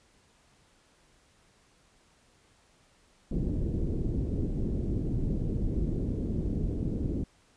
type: low-pass noise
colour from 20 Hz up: pink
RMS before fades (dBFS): -30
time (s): 3.31-7.24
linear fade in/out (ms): 5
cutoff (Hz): 370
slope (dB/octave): 24
effects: pink hiss -64 dBFS RMS until 7.56 s + resampled to 22050 Hz